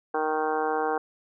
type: harmonic tone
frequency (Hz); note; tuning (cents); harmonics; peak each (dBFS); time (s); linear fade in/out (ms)
155.56; D#3; 0; 2 / 3 / 4 / 5 / 6 / 7 / 8 / 9 / 10; -35 / -28 / -40 / -28 / -35 / -34 / -40 / -37 / -38; 0.14-0.98; 5
effects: none